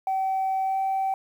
sine tone with pitch glide, 766 to 771.3 Hz, G5 to G5, -40 to -28 cents, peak -21 dBFS, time 0.07-1.14 s, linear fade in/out 2 ms, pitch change +12 cents, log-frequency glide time 0.64-0.77 s, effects tanh soft clip ceiling -20 dBFS + 9-bit

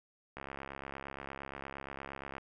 click train, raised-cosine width 0.5 ms, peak -27 dBFS, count 139, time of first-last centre 0.37-2.382 s, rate 68.6 Hz, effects none

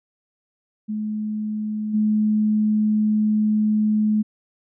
sine tone with level steps, 213.5 Hz, G#3, 48 cents sharp, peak -23 / -16 dBFS, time 0.88-4.23 s, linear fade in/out 20 ms, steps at 1.93 s, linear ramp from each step 20 ms, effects none

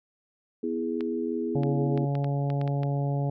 sine chord, E major, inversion second, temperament equal, 246.9 / 329.6 / 415.3 Hz, B3 / E4 / G#4, 0 / 0 / 0 cents, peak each -31 dBFS, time 0.63-2.05 s, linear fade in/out 5 ms
clicks, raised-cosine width 0.3 ms, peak -24 dBFS, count 9, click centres 1.008 / 1.634 / 1.976 / 2.153 / 2.244 / 2.502 / 2.614 / 2.677 / 2.833 s
harmonic tone, 141 Hz, C#3, 30 cents sharp, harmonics 1 / 2 / 3 / 4 / 5 / 6, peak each -25 / -36 / -38 / -37 / -38 / -43 dBFS, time 1.55-3.3 s, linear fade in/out 5 ms
effects none

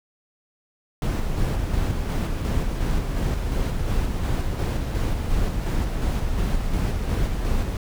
brown noise with tremolo, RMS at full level -22 dBFS, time 1.02-7.77 s, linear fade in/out 2 ms, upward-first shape square, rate 2.8 Hz, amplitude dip 30%, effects none

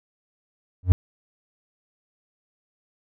triangle tone with exponential growth, 90.4 Hz, F#2, 40 cents flat, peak -5 dBFS, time 0.83-0.92 s, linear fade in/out 0 ms, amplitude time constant 18 ms, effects none

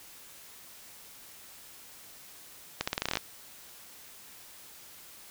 accelerating click train, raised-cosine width 0.2 ms, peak -11 dBFS, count 11, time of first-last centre 2.81-3.172 s, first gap 65 ms, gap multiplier 0.86, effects white hiss -51 dBFS RMS until 5.3 s

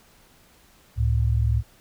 sine tone pair together, 69.3 / 110 Hz, C#2 / A2, 0 / 0 cents, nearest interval minor sixth, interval 800 cents, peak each -21 dBFS, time 0.96-1.63 s, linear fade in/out 50 ms, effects pink hiss -56 dBFS RMS until 1.8 s

